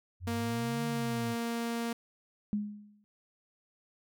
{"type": "exponential two-way sweep", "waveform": "sine", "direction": "up then down", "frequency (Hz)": [87.31, 149.7, 110.1], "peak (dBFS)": -36, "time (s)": [0.2, 1.36], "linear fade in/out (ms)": 50, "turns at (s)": 0.85}
{"type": "tone", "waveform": "sawtooth", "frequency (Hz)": 233.1, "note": "A#3", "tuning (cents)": 0, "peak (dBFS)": -28, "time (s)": [0.27, 1.93], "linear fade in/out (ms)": 5}
{"type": "tone with exponential decay", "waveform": "sine", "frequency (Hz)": 207.7, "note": "G#3", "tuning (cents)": 0, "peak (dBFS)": -26, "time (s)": [2.53, 3.04], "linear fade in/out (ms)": 0, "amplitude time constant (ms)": 110}
{"effects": []}